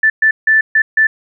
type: tone bursts at uneven times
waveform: sine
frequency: 1760 Hz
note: A6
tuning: in tune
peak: -7 dBFS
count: 5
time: 0.03-0.1 / 0.22-0.31 / 0.47-0.61 / 0.75-0.82 / 0.97-1.07 s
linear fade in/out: 5 ms
effects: none